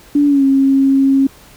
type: tone with pitch glide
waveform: sine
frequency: 289.1 to 271.3 Hz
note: D4 to C#4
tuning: -27 to -37 cents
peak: -8 dBFS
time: 0.15-1.27 s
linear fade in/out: 5 ms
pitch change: -110 cents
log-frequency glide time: 0.27-0.44 s
effects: pink hiss -43 dBFS RMS until 1.56 s